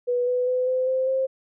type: tone with pitch steps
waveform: sine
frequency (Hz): 490 / 497.4 / 504.9 / 512.6 / 520.3 / 528.2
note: B4 / B4 / B4 / C5 / C5 / C5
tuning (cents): -14 / +12 / +38 / -36 / -10 / +16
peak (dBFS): -20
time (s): 0.07-1.27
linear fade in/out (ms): 20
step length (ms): 200
effects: none